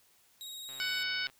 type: tone with vibrato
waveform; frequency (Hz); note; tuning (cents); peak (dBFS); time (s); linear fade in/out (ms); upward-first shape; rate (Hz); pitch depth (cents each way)
sawtooth; 3788; A#7; +27; -39; 0.41-1.03; 0; sine; 19; 21
type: click train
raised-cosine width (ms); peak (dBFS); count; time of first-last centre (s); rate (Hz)
0.3; -37; 82; 0.69-1.299; 133
type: harmonic tone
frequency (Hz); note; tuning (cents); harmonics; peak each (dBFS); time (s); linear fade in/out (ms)
746; F#5; +14; 2 / 3 / 4 / 5 / 6 / 7; -36 / -38 / -39 / -40 / -41 / -41; 0.8-1.27; 0
effects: white hiss -66 dBFS RMS until 1.39 s